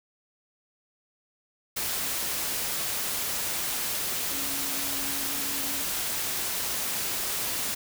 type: tone in noise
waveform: sine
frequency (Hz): 277.2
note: C#4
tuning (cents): 0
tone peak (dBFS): -41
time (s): 4.31-5.84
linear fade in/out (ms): 10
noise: white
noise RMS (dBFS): -30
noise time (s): 1.76-7.75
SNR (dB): -14
effects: none